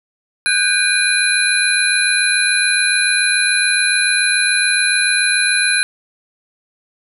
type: tone cluster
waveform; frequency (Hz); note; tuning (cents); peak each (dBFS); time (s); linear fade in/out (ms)
sine; 1508 / 1595 / 2428 / 4059 / 10140; F#6 / G6 / D#7 / B7 / D#9; +32 / +30 / -43 / +47 / +32; -19; 0.46-5.83; 0
effects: none